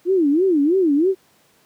sine tone with vibrato, 329.6 Hz, E4, in tune, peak -13 dBFS, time 0.05-1.15 s, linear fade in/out 50 ms, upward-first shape sine, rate 3.1 Hz, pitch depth 280 cents each way, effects pink hiss -57 dBFS RMS until 1.65 s + high-pass 150 Hz 12 dB/octave

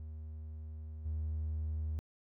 triangle tone with level steps, 77.78 Hz, D#2, in tune, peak -40 / -31 dBFS, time 0-1.99 s, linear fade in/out 0 ms, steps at 1.05 s, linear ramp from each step 10 ms, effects tanh soft clip ceiling -29 dBFS

